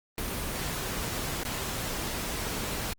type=noise with dropouts; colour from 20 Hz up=pink; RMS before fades=-33 dBFS; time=0.18-2.93 s; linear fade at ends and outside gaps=0 ms; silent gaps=1.433-1.451 s; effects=Opus 24 kbps